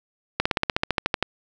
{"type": "slowing click train", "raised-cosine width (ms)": 0.3, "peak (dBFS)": -4, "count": 13, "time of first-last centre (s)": [0.4, 1.226], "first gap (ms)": 55, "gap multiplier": 1.04, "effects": []}